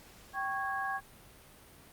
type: tone cluster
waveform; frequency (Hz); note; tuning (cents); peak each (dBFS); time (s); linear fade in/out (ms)
sine; 779 / 1104 / 1646; G5 / C#6 / G#6; -11 / -7 / -16; -36 / -37 / -36; 0.33-1.01; 50
effects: pink hiss -56 dBFS RMS until 1.92 s + Opus 48 kbps